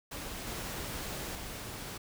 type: noise with level steps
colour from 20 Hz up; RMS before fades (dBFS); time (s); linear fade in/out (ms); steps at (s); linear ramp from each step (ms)
pink; -41 / -39 / -42; 0.11-1.98; 10; 0.47 / 1.35; 2
effects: none